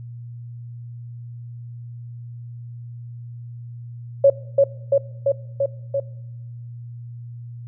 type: tone with echo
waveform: sine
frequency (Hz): 554.4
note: C#5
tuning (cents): 0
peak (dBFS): -8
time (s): 4.24-4.3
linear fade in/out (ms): 5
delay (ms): 340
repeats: 5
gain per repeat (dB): -2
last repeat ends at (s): 6
effects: noise-tail reverb RT60 1.0 s tail -21 dB re dry + added 119 Hz sine -33 dBFS peak until 7.67 s